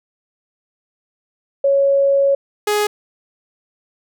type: tone pair in turn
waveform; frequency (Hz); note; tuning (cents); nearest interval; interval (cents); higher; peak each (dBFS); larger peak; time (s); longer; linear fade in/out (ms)
sine / sawtooth; 554.4 / 417.6; C#5 / G#4; 0 / +10; perfect fourth; 490; first; -11; neither; 1.64-2.35 / 2.67-2.87; first; 5
effects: none